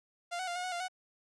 sawtooth tone with pitch steps, 696 / 744 / 698 / 721 / 736 / 696 / 740 Hz, F5 / F#5 / F5 / F#5 / F#5 / F5 / F#5, -6 / +9 / -1 / -45 / -9 / -6 / 0 cents, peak -31 dBFS, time 0.31-0.884 s, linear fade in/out 20 ms, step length 82 ms, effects resampled to 22050 Hz

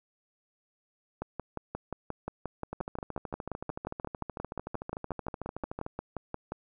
two click trains, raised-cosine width 1 ms, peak -22 / -20 dBFS, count 43 / 31, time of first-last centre 2.73-5.864 / 1.22-6.52 s, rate 13.4 / 5.66 Hz, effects none

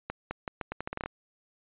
accelerating click train, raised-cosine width 0.5 ms, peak -18 dBFS, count 12, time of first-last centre 0.1-1.06 s, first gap 210 ms, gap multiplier 0.8, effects resampled to 8000 Hz

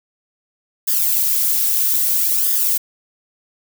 violet noise with flanger, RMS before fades -17 dBFS, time 0.87-2.78 s, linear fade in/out 10 ms, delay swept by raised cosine 0.59 to 3.69 ms, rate 0.61 Hz, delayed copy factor +0.7, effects none

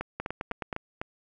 two click trains, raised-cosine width 0.5 ms, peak -17 / -17 dBFS, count 6 / 5, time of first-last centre 0.2-0.728 / 0.01-1.015 s, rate 9.47 / 3.98 Hz, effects none

